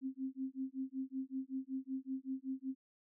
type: tone with tremolo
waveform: sine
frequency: 264.6 Hz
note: C4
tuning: 20 cents sharp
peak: -35 dBFS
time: 0.01-2.75 s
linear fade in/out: 50 ms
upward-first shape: sine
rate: 5.3 Hz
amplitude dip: 100%
effects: none